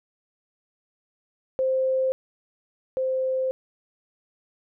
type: tone pair in turn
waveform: sine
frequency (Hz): 523.3 / 521.2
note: C5 / C5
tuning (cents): 0 / -7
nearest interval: unison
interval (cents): 7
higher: first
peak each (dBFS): -20 / -22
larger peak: first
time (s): 1.59-2.12 / 2.97-3.51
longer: second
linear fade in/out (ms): 0
effects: none